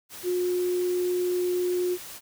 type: tone in noise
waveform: sine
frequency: 359.2 Hz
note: F4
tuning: 49 cents sharp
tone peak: -23 dBFS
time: 0.23-1.98 s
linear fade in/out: 50 ms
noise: white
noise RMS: -41 dBFS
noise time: 0.09-2.21 s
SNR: +15 dB
effects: none